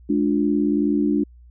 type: chord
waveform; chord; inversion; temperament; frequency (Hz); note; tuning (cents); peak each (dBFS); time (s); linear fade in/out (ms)
sine; D diminished; second; just; 211.4 / 293.7 / 352.4; Ab3 / D4 / F4; +31 / 0 / +16; -22 / -19 / -25; 0.09-1.24; 10
effects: added 60 Hz sine -44 dBFS peak until 1.5 s